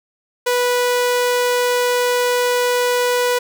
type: tone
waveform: sawtooth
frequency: 491.4 Hz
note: B4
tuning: 9 cents flat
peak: -11 dBFS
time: 0.46-3.39 s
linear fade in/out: 10 ms
effects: none